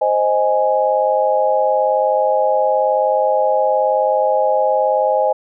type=chord; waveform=sine; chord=Ab major; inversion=first; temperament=equal; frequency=523.3 / 622.3 / 830.6 Hz; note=C5 / Eb5 / Ab5; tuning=0 / 0 / 0 cents; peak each=-17 dBFS; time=0.01-5.33 s; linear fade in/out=10 ms; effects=none